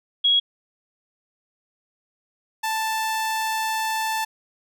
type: tone pair in turn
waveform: sine / sawtooth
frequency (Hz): 3316 / 881.6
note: G#7 / A5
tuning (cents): -3 / +3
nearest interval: octave + major seventh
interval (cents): 2294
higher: first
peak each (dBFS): -15 / -19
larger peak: first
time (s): 0.24-0.4 / 2.63-4.25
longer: second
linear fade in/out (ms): 10
effects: none